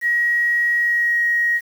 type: tone with pitch glide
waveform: sine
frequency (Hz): 1900 to 1889.1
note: A#6 to A#6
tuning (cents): +33 to +23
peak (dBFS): -15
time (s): 0.01-1.61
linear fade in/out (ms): 50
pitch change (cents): -10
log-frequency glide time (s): 0.77-1.25
effects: 7-bit